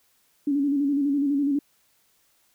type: tone with vibrato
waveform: sine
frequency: 282.8 Hz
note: C#4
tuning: 35 cents sharp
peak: -20 dBFS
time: 0.47-1.59 s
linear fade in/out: 5 ms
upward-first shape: square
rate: 12 Hz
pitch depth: 48 cents each way
effects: white hiss -65 dBFS RMS until 2.54 s